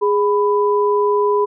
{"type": "tone pair together", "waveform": "sine", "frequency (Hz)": [412.9, 994], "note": ["G#4", "B5"], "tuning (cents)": [-10, 11], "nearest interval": "octave + minor third", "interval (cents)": 1521, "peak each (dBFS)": [-14, -18], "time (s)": [0.01, 1.46], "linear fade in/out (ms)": 20, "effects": []}